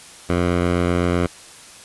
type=tone with low-pass filter; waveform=10% pulse; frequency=87.9 Hz; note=F2; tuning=12 cents sharp; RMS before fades=-19 dBFS; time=0.29-1.27 s; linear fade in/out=10 ms; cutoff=2500 Hz; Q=0.76; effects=white hiss -42 dBFS RMS until 1.84 s + resampled to 24000 Hz